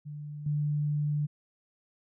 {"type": "tone with level steps", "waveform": "sine", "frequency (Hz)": 148, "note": "D3", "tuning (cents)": 14, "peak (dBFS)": [-37, -26], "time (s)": [0.05, 1.27], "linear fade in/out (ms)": 20, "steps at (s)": 0.46, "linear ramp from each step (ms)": 5, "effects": []}